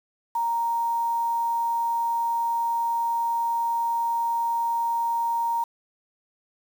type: tone with quantisation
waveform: sine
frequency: 930 Hz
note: A#5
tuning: 4 cents flat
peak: -22 dBFS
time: 0.35-5.64 s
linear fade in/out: 5 ms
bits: 7
effects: none